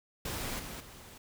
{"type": "noise with level steps", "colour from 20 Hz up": "pink", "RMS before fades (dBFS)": [-37, -43, -51], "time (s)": [0.25, 1.18], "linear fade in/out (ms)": 5, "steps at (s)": [0.59, 0.8], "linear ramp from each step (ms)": 5, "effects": []}